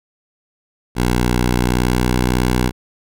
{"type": "tone with pitch glide", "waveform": "10% pulse", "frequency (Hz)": [60.9, 61.96], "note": ["B1", "B1"], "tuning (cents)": [-24, 6], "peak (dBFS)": -6, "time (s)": [0.95, 2.72], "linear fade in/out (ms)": 50, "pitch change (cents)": 30, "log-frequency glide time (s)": [1.39, 2.23], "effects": []}